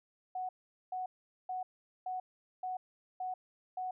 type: tone bursts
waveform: sine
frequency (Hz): 740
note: F#5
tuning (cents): 0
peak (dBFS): -35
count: 7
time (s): 0.35-3.91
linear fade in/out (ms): 5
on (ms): 140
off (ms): 430
effects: none